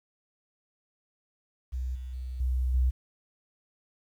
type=tone with level steps; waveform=sine; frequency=63.4 Hz; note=B1; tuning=46 cents sharp; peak=-29 / -35 / -33 / -24 / -20 dBFS; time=1.72-2.91 s; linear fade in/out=20 ms; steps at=1.95 / 2.13 / 2.4 / 2.74 s; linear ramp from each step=5 ms; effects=tanh soft clip ceiling -17 dBFS + 10-bit